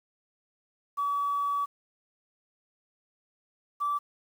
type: tone pair in turn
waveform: sine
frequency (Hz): 1141 / 1160.3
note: C#6 / D6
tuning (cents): +50 / -21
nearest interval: unison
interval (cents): 29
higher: second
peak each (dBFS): -25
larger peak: neither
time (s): 0.97-1.66 / 3.8-3.99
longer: first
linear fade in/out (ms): 20
effects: tanh soft clip ceiling -21 dBFS + 9-bit